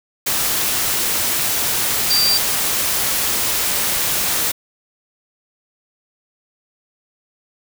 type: tone in noise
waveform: sine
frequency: 4699 Hz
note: D8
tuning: in tune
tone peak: -14 dBFS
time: 2.1-2.38 s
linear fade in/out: 10 ms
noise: white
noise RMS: -19 dBFS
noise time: 0.26-4.52 s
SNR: +2 dB
effects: none